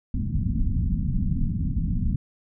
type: low-pass noise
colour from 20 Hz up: pink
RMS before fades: -24 dBFS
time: 0.14-2.16 s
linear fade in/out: 5 ms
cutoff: 240 Hz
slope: 48 dB/octave
effects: none